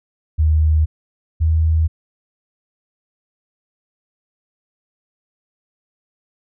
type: tone pair in turn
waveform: sine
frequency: 77.78 / 79.97 Hz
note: D#2 / D#2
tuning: 0 / +48 cents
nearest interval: unison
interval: 48 cents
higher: second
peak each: -11 / -12 dBFS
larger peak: first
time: 0.38-0.86 / 1.4-1.88 s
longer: neither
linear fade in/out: 20 ms
effects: none